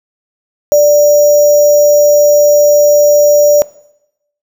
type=tone with sample-and-hold; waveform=sine; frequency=587.3 Hz; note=D5; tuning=in tune; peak=-3 dBFS; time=0.72-3.62 s; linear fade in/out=0 ms; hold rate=6300 Hz; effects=noise-tail reverb RT60 0.8 s tail -20 dB re dry